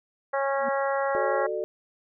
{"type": "harmonic tone", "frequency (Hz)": 274.8, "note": "C#4", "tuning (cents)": -15, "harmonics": [2, 3, 4, 5, 6, 7], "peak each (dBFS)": [-26, -30, -32, -34, -36, -37], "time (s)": [0.33, 1.47], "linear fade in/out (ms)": 10}
{"type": "tone with exponential growth", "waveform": "sine", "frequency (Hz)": 239.6, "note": "A#3", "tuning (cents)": 48, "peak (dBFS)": -30, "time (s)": [0.55, 0.69], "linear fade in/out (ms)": 5, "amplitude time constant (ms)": 29}
{"type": "chord", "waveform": "sine", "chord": "D major", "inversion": "first", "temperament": "equal with one note detuned", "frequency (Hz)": [370, 440, 600.4], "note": ["F#4", "A4", "D5"], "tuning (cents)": [0, 0, 38], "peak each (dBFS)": [-32, -31, -31], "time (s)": [1.15, 1.64], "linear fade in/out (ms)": 0}
{"effects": []}